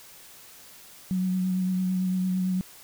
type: tone with vibrato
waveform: sine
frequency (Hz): 185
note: F#3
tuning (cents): 0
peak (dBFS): -23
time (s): 1.11-2.61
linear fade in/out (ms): 0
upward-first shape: triangle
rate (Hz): 8.9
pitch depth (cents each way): 24
effects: white hiss -49 dBFS RMS until 2.83 s